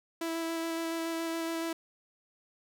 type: tone with vibrato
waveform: sawtooth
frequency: 329.6 Hz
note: E4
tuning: in tune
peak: -28 dBFS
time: 0.21-1.73 s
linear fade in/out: 5 ms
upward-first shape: square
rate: 7.1 Hz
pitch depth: 9 cents each way
effects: none